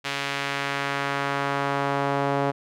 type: tone with band-pass filter sweep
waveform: sawtooth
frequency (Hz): 140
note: C#3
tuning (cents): +18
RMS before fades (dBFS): -26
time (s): 0.04-2.52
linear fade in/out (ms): 20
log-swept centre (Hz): 2800 to 690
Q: 1
effects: none